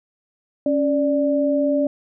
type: tone pair together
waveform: sine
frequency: 277.2 / 587.3 Hz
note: C#4 / D5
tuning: 0 / 0 cents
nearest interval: octave + minor second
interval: 1300 cents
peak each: -19 / -19 dBFS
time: 0.66-1.87 s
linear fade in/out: 2 ms
effects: none